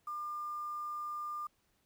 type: tone with quantisation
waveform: sine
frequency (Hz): 1200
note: D6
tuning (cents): +37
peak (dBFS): -37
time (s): 0.07-1.47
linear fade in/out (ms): 5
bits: 10
effects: pink hiss -75 dBFS RMS until 1.85 s